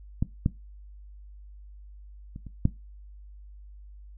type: clicks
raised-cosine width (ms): 5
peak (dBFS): -12 / -10 / -27 / -29 / -8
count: 5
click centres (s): 0.225 / 0.461 / 2.361 / 2.467 / 2.654
effects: noise-tail reverb RT60 0.2 s tail -17 dB re dry + added 50 Hz sine -44 dBFS peak until 4.17 s